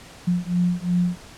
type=beating tone pair; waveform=sine; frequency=175.8 / 178.6 Hz; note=F3 / F3; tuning=+12 / +39 cents; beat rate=2.8 Hz; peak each=-22 dBFS; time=0.27-1.18 s; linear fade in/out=10 ms; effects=pink hiss -44 dBFS RMS until 1.37 s + low-pass 9000 Hz 12 dB/octave